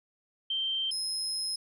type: tone pair in turn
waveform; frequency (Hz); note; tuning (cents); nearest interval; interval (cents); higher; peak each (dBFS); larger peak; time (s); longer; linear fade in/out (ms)
sine / 35% pulse; 3136 / 5133; G7 / E8; 0 / -47; major sixth; 853; second; -28; neither; 0.5-0.91 / 0.91-1.56; second; 5
effects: none